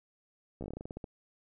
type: slowing click train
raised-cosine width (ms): 2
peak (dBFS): -27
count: 13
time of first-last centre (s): 0.61-1.042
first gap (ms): 14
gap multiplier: 1.16
effects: none